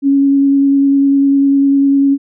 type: tone with vibrato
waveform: sine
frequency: 277.2 Hz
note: C#4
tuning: in tune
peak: -7 dBFS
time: 0.02-2.18 s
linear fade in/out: 50 ms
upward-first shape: square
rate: 10 Hz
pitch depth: 8 cents each way
effects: none